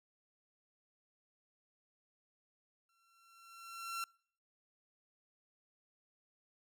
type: tone with exponential growth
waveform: sawtooth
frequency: 1357 Hz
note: E6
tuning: 50 cents sharp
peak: -33 dBFS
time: 2.89-4.04 s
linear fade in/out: 2 ms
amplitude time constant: 250 ms
effects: noise-tail reverb RT60 0.6 s tail -26 dB re dry